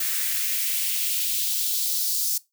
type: noise with high-pass filter sweep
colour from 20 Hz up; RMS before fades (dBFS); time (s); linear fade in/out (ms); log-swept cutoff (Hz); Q
blue; -25; 0-2.38; 5; 1600 to 5200; 1.8
effects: noise-tail reverb RT60 0.2 s tail -20 dB re dry